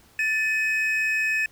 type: tone pair together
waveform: triangle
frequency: 1760 / 2534 Hz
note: A6 / D#7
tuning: 0 / +31 cents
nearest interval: tritone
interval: 631 cents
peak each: -23 / -22 dBFS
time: 0.19-1.46 s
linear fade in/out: 2 ms
effects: pink hiss -56 dBFS RMS until 1.51 s